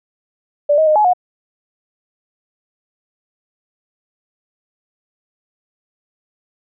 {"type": "tone with pitch steps", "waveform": "sine", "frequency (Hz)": [584, 630, 615, 846, 724], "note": ["D5", "D#5", "D#5", "G#5", "F#5"], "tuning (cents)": [-10, 21, -20, 32, -38], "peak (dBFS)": -9, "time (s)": [0.69, 1.135], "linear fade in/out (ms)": 10, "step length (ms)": 89, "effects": []}